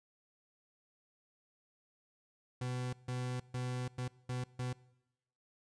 40% pulse tone bursts at uneven times, 125.4 Hz, B2, 27 cents sharp, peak -35 dBFS, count 6, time 2.61-2.93 / 3.08-3.4 / 3.54-3.88 / 3.98-4.08 / 4.29-4.44 / 4.59-4.73 s, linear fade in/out 5 ms, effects noise-tail reverb RT60 0.9 s tail -22 dB re dry + resampled to 22050 Hz

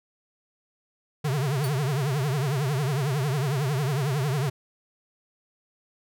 square tone with vibrato, 139.2 Hz, C#3, 8 cents sharp, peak -24 dBFS, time 1.24-4.5 s, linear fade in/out 10 ms, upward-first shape triangle, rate 11 Hz, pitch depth 220 cents each way
10% pulse tone with exponential decay, 4500 Hz, C#8, 25 cents sharp, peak -25 dBFS, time 1.64-1.76 s, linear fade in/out 2 ms, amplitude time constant 24 ms
effects none

